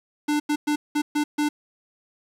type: tone bursts at uneven times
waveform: square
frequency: 296.9 Hz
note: D4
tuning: 19 cents sharp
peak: -21 dBFS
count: 6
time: 0.28-0.4 / 0.49-0.56 / 0.67-0.76 / 0.95-1.02 / 1.15-1.24 / 1.38-1.49 s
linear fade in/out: 10 ms
effects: low-pass 12000 Hz 12 dB/octave + 8-bit